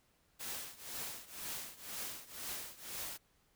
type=noise with tremolo; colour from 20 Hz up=white; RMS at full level=-41 dBFS; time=0.39-3.18 s; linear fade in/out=20 ms; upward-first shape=triangle; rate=2 Hz; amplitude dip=90%; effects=pink hiss -73 dBFS RMS until 3.55 s